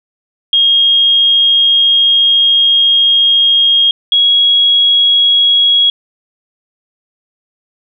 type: tone pair in turn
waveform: sine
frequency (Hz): 3253 / 3316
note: G#7 / G#7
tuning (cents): -37 / -3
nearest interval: unison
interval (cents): 34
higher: second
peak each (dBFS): -6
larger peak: neither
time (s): 0.53-3.91 / 4.12-5.9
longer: first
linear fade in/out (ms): 2
effects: none